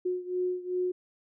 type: beating tone pair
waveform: sine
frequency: 362.2 / 364.8 Hz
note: F#4 / F#4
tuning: -37 / -24 cents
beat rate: 2.6 Hz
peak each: -30 / -33 dBFS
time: 0.05-0.92 s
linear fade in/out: 10 ms
effects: none